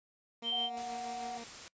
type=tone with tremolo; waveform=15% pulse; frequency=233.1 Hz; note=A#3; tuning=in tune; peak=-37 dBFS; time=0.42-1.44 s; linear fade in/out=5 ms; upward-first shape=sine; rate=6.3 Hz; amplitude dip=45%
type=tone; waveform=sine; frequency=3136 Hz; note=G7; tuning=in tune; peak=-31 dBFS; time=0.43-0.7 s; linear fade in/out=50 ms
type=tone with pitch glide; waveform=sine; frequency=730 to 736.4 Hz; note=F#5 to F#5; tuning=-24 to -8 cents; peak=-38 dBFS; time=0.52-1.38 s; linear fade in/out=10 ms; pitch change=+16 cents; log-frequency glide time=0.74-1.08 s
type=noise; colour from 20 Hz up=white; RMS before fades=-47 dBFS; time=0.77-1.68 s; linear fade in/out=0 ms
effects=noise-tail reverb RT60 0.1 s tail -25 dB re dry + resampled to 16000 Hz

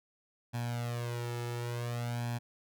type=tone with flanger; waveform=sawtooth; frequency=119.5 Hz; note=A#2; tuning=43 cents sharp; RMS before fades=-36 dBFS; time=0.53-2.39 s; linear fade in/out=20 ms; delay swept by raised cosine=1.2 to 2.3 ms; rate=0.56 Hz; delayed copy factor=+0.85; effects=none

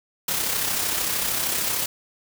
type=noise with amplitude modulation; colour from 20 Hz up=white; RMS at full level=-23 dBFS; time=0.28-1.86 s; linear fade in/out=5 ms; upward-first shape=sine; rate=33.1 Hz; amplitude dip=40%; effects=none

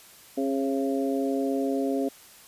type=harmonic tone with a mistuned harmonic; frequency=135.9 Hz; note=C#3; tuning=34 cents flat; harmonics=2 / 3 / 4 / 5; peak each=-26 / -30 / -32 / -34 dBFS; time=0.37-2.09 s; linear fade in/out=10 ms; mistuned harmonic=3; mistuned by=+22 cents; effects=white hiss -51 dBFS RMS until 2.47 s + resampled to 32000 Hz

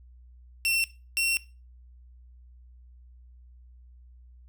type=tone pair in turn; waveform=sawtooth; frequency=2707 / 2723 Hz; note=E7 / F7; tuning=+45 / -44 cents; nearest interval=unison; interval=11 cents; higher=second; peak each=-20 dBFS; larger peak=neither; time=0.65-0.84 / 1.17-1.37 s; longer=second; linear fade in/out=0 ms; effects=noise-tail reverb RT60 0.3 s tail -18 dB re dry + added 61 Hz sine -49 dBFS peak until 4.48 s

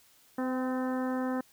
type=harmonic tone with a mistuned harmonic; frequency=256.5 Hz; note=C4; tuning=34 cents flat; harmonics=1 / 2 / 3 / 4 / 5 / 6 / 7; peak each=-30 / -36 / -40 / -42 / -44 / -46 / -47 dBFS; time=0.38-1.41 s; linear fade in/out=5 ms; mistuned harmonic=3; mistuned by=+19 cents; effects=white hiss -62 dBFS RMS until 1.52 s

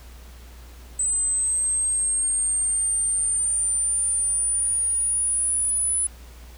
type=linear sweep; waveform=sine; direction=up; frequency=8060 to 10030 Hz; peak=-20 dBFS; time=0.99-6.07 s; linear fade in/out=5 ms; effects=added 60 Hz sine -41 dBFS peak until 6.57 s + pink hiss -50 dBFS RMS until 6.57 s

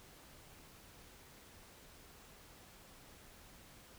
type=silence; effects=pink hiss -59 dBFS RMS until 3.98 s

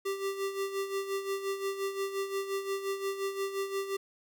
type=tone with tremolo; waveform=square; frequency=392 Hz; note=G4; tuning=in tune; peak=-30 dBFS; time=0.05-3.97 s; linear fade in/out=10 ms; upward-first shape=sine; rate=5.7 Hz; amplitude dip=65%; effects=11-bit

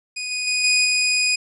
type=tone with level steps; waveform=20% pulse; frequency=2483 Hz; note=D#7; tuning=4 cents flat; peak=-21 / -18 / -14 / -10 / -12 dBFS; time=0.16-1.36 s; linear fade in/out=10 ms; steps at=0.31 / 0.47 / 0.64 / 0.85 s; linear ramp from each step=2 ms; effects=resampled to 24000 Hz

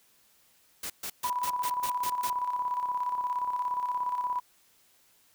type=noise bursts; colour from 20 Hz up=white; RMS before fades=-36 dBFS; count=8; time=0.83-2.3 s; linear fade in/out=5 ms; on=70 ms; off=130 ms
type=tone with tremolo; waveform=sine; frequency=987.8 Hz; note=B5; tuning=in tune; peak=-26 dBFS; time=1.24-4.4 s; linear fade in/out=5 ms; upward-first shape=square; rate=17 Hz; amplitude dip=50%
effects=white hiss -64 dBFS RMS until 5.34 s

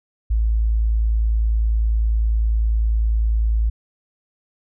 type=tone; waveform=sine; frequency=55 Hz; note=A1; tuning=in tune; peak=-15 dBFS; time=0.3-3.7 s; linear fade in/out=10 ms; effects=none

